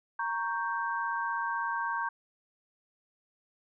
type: chord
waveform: sine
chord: G diminished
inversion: first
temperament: equal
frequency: 932.3 / 1108.7 / 1568 Hz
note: Bb5 / Db6 / G6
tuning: 0 / 0 / 0 cents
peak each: -33 / -35 / -34 dBFS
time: 0.19-2.09 s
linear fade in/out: 5 ms
effects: none